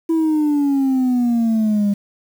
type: exponential sweep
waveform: sine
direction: down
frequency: 330 to 200 Hz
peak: -11 dBFS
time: 0.09-1.94 s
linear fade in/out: 10 ms
effects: tanh soft clip ceiling -13 dBFS + 7-bit